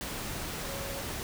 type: tone in noise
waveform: sine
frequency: 550 Hz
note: C#5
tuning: 14 cents flat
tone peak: -41 dBFS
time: 0.69-1.01 s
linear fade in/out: 0 ms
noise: pink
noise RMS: -37 dBFS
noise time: 0.01-1.23 s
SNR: -7 dB
effects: none